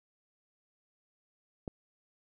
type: click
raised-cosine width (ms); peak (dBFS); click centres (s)
2; -24; 1.678
effects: none